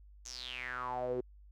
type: tone with band-pass filter sweep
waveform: sawtooth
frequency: 125.6 Hz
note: B2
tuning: 30 cents sharp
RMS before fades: -39 dBFS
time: 0.25-1.21 s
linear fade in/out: 10 ms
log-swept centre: 6600 to 370 Hz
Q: 8
effects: added 50 Hz sine -54 dBFS peak until 1.51 s